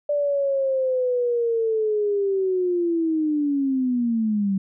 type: linear sweep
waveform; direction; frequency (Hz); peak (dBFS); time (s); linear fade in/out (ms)
sine; down; 587.3 to 190.4; -19; 0.09-4.58; 5
effects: none